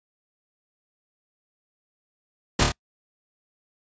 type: noise with echo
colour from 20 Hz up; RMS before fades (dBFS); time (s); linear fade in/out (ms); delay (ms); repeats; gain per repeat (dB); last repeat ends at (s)
pink; -19; 2.59-2.64; 5; 27; 3; -3; 2.721
effects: noise-tail reverb RT60 0.1 s tail -26 dB re dry + resampled to 16000 Hz